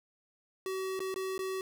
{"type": "tone with dropouts", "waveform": "square", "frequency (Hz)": 379.3, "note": "F#4", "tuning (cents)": 43, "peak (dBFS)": -34, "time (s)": [0.66, 1.61], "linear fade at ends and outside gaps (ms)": 1, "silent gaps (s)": [[0.993, 1.003], [1.142, 1.16], [1.379, 1.391]], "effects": []}